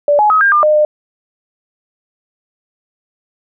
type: tone with pitch steps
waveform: sine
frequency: 582 / 842 / 1271 / 1603 / 1200 / 609 / 604 Hz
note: D5 / G#5 / D#6 / G6 / D6 / D#5 / D5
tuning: -16 / +24 / +36 / +38 / +37 / -37 / +48 cents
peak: -7 dBFS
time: 0.08-0.85 s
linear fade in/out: 2 ms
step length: 110 ms
effects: none